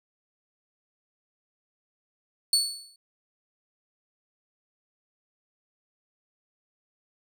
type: tone with exponential decay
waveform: 30% pulse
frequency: 4435 Hz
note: C#8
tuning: in tune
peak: -14 dBFS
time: 2.53-2.96 s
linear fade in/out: 2 ms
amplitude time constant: 92 ms
effects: none